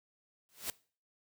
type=noise with exponential growth; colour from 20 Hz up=white; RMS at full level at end=-34 dBFS; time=0.49-0.7 s; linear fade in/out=0 ms; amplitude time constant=44 ms; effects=noise-tail reverb RT60 0.4 s tail -21 dB re dry + high-pass 80 Hz 12 dB/octave